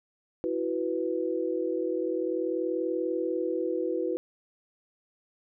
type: chord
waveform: sine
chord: E suspended second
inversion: none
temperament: equal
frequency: 329.6 / 370 / 493.9 Hz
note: E4 / F#4 / B4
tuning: 0 / 0 / 0 cents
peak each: -31 dBFS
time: 0.44-4.17 s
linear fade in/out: 0 ms
effects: none